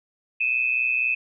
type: tone pair together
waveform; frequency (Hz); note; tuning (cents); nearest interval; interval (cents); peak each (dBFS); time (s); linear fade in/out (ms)
sine; 2500 / 2624; D#7 / E7; +8 / -9; minor second; 83; -23; 0.4-1.15; 10
effects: none